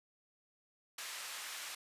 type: band-pass noise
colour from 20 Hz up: pink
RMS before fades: -45 dBFS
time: 0.98-1.75 s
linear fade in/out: 5 ms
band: 1400 to 12000 Hz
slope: 12 dB/octave
effects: resampled to 32000 Hz